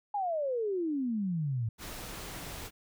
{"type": "exponential sweep", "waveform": "sine", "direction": "down", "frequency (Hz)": [844, 107.7], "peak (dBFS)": -29, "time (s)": [0.14, 1.69], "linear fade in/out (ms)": 5}
{"type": "noise", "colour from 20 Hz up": "pink", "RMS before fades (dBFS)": -42, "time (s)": [1.78, 2.71], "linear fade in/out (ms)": 50}
{"effects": []}